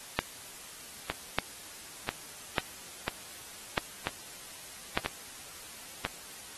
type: two click trains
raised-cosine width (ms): 0.3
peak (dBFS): -10 / -13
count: 5 / 6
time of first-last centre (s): 0.19-4.975 / 1.1-6.05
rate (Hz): 0.836 / 1.01
effects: white hiss -47 dBFS RMS until 6.57 s + AAC 32 kbps